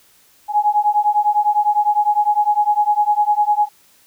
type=beating tone pair; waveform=sine; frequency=830.6 / 840.5 Hz; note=G#5 / G#5; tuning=0 / +20 cents; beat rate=9.9 Hz; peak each=-16 dBFS; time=0.48-3.69 s; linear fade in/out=50 ms; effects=white hiss -53 dBFS RMS until 4.06 s